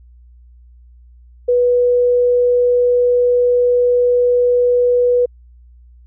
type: tone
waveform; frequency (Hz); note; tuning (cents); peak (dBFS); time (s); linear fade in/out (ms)
sine; 490; B4; -14; -10; 1.48-5.26; 10
effects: added 60 Hz sine -41 dBFS peak until 6.06 s